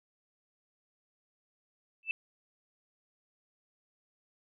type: tone with exponential growth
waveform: sine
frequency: 2643 Hz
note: E7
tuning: 4 cents sharp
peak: -24 dBFS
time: 2.03-2.11 s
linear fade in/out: 1 ms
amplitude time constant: 16 ms
effects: none